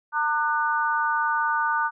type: tone cluster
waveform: sine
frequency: 909 / 1200 / 1484 Hz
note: A#5 / D6 / F#6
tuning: -44 / +37 / +5 cents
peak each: -25 / -26 / -25 dBFS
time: 0.12-1.91 s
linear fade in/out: 50 ms
effects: none